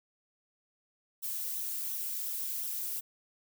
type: noise with flanger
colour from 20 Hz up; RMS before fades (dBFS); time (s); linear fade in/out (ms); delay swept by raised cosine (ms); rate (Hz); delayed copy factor
violet; -36; 1.22-3.01; 20; 0.42 to 2.32; 2.8; -0.55
effects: none